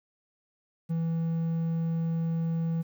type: tone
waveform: triangle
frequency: 164.81 Hz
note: E3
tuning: in tune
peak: -24 dBFS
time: 0.89-2.83 s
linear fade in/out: 20 ms
effects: 10-bit

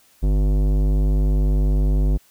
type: tone with tanh clipping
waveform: sine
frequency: 49.97 Hz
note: G1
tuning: 34 cents sharp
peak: -17 dBFS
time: 0.22-2.18 s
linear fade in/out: 20 ms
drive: 17 dB
effects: white hiss -56 dBFS RMS until 2.3 s

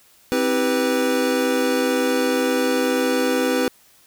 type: chord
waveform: square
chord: C major seventh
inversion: none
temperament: equal with one note detuned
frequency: 261.6 / 321.4 / 392 / 493.9 Hz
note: C4 / E4 / G4 / B4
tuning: 0 / -44 / 0 / 0 cents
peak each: -23 / -27 / -27 / -22 dBFS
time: 0.32-3.68 s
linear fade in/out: 0 ms
effects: white hiss -54 dBFS RMS until 4.06 s

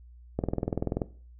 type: click train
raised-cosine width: 2 ms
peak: -14 dBFS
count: 14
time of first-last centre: 0.39-1.018 s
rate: 20.7 Hz
effects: noise-tail reverb RT60 0.4 s tail -17 dB re dry + added 60 Hz sine -48 dBFS peak until 1.39 s

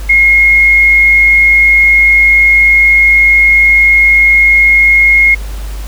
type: tone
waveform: sine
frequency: 2152 Hz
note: C7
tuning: 48 cents sharp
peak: -3 dBFS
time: 0.09-5.35 s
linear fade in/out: 10 ms
effects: added 50 Hz sine -18 dBFS peak until 5.87 s + pink hiss -32 dBFS RMS until 5.87 s

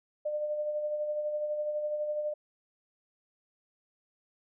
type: tone with tremolo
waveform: sine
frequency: 600 Hz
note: D5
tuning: 37 cents sharp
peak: -28 dBFS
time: 0.25-2.34 s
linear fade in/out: 10 ms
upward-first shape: sine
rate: 12 Hz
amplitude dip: 40%
effects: none

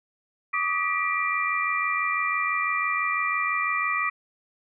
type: tone cluster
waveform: sine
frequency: 1154 / 1240 / 1952 / 2370 Hz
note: D6 / D#6 / B6 / D7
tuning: -31 / -6 / -21 / +15 cents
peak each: -29 / -29 / -28 / -28 dBFS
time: 0.53-4.1 s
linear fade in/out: 10 ms
effects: none

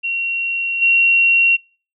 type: tone with level steps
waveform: sine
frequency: 2741 Hz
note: F7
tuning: 33 cents flat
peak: -18 / -10 dBFS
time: 0.03-1.57 s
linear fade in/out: 20 ms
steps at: 0.81 s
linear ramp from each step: 20 ms
effects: noise-tail reverb RT60 0.4 s tail -26 dB re dry

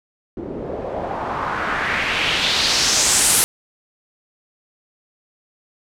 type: noise with low-pass filter sweep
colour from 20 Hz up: white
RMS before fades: -20 dBFS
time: 0.37-3.44 s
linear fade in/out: 0 ms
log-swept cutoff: 330 to 11000 Hz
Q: 2.2
effects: none

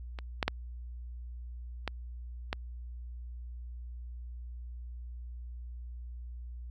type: clicks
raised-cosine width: 0.3 ms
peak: -25 / -12 / -11 / -16 / -15 dBFS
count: 5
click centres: 0.188 / 0.428 / 0.48 / 1.877 / 2.529 s
effects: added 60 Hz sine -40 dBFS peak until 6.7 s

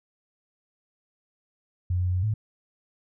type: tone with pitch steps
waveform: sine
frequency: 89.7 / 90.4 / 91.2 / 107.7 Hz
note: F2 / F#2 / F#2 / A2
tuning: +47 / -40 / -24 / -37 cents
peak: -22 dBFS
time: 1.9-2.34 s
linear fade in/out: 5 ms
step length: 110 ms
effects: none

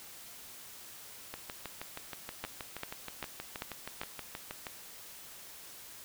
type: two click trains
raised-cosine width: 0.3 ms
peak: -23 / -20 dBFS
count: 22 / 5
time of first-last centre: 1.34-4.668 / 2.44-4.015 s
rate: 6.31 / 2.54 Hz
effects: white hiss -50 dBFS RMS until 6.04 s

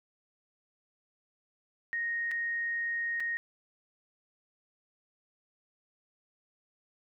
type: tone with dropouts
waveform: sine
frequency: 1864.7 Hz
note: A#6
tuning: in tune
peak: -30 dBFS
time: 1.93-3.37 s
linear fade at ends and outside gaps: 0 ms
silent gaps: 2.312-2.316 / 3.2-3.204 s
effects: none

